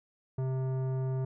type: tone with tanh clipping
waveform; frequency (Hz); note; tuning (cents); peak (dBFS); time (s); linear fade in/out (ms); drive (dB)
sine; 131; C3; +2; -31; 0.38-1.25; 5; 14
effects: none